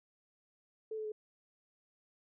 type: tone with pitch steps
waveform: sine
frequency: 438.5 / 432.7 / 427 Hz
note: A4 / A4 / G#4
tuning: -6 / -29 / +48 cents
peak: -37 dBFS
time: 0.91-1.12 s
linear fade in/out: 5 ms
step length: 70 ms
effects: none